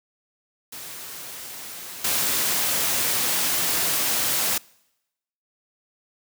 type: noise with level steps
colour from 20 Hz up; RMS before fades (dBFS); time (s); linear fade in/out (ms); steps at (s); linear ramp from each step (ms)
white; -37 / -23; 0.72-4.58; 5; 2.04; 5
effects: noise-tail reverb RT60 0.9 s tail -25 dB re dry + high-pass 100 Hz 12 dB/octave